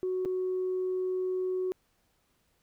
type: tone with dropouts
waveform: sine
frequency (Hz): 370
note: F#4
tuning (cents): 0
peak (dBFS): -27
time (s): 0.03-1.72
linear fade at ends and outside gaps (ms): 0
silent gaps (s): 0.25-0.257
effects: tanh soft clip ceiling -24 dBFS + pink hiss -72 dBFS RMS until 2.62 s